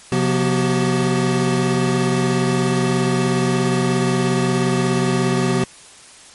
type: tone cluster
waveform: square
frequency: 132 / 177.3 / 242.8 / 379.1 Hz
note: C3 / F3 / B3 / F#4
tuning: +16 / +26 / -29 / +42 cents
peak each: -22 dBFS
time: 0.12-5.64 s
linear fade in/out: 2 ms
effects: white hiss -43 dBFS RMS until 6.34 s + MP3 48 kbps